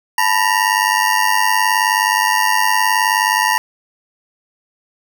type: ring-modulated tone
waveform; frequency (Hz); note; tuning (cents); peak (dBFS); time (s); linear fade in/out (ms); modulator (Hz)
25% pulse; 932.3; A#5; 0; -6; 0.18-3.58; 0; 49.6
effects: none